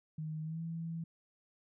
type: tone with pitch glide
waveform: sine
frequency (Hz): 156 to 165.09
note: D#3 to E3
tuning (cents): +5 to +3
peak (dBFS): -37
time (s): 0.18-1.04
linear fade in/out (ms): 5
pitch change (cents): +98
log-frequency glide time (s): 0.43-0.61
effects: none